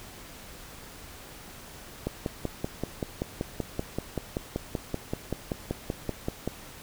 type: click train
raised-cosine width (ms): 2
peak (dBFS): -15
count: 24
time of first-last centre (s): 2.07-6.476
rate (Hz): 5.22
effects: pink hiss -46 dBFS RMS until 6.82 s